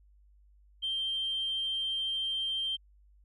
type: tone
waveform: sine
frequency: 3153 Hz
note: G7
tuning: 9 cents sharp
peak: -29 dBFS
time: 0.82-2.77 s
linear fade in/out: 20 ms
effects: tanh soft clip ceiling -25 dBFS + added 50 Hz sine -58 dBFS peak until 3.24 s